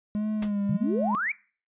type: tone with vibrato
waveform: triangle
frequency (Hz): 207.7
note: G#3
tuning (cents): 0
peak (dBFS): -23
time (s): 0.15-1.15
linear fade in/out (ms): 0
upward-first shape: sine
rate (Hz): 1.5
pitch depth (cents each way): 58
type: noise with exponential decay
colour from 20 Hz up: pink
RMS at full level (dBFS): -32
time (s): 0.42-0.53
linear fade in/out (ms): 5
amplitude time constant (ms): 23
type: exponential sweep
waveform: sine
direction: up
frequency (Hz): 129.1 to 2404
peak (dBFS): -25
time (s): 0.69-1.32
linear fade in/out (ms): 5
effects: noise-tail reverb RT60 0.4 s tail -21 dB re dry + resampled to 8000 Hz